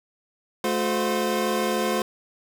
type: tone cluster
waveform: 25% pulse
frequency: 216.4 / 360 / 517 Hz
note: A3 / F#4 / C5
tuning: -29 / -47 / -21 cents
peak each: -23 dBFS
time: 0.64-2.02 s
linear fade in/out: 2 ms
effects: none